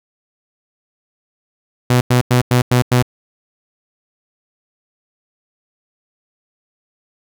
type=tone bursts; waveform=sawtooth; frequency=124 Hz; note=B2; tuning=7 cents sharp; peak=-6 dBFS; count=6; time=1.9-3.025 s; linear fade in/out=5 ms; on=110 ms; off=93 ms; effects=none